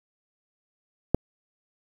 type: click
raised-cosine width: 2 ms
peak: -5 dBFS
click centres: 1.146 s
effects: 7-bit